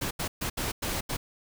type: noise bursts at uneven times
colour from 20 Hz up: pink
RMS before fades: -31 dBFS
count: 6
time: 0.01-0.11 / 0.19-0.28 / 0.41-0.5 / 0.57-0.72 / 0.82-1.01 / 1.09-1.17 s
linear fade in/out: 10 ms
effects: none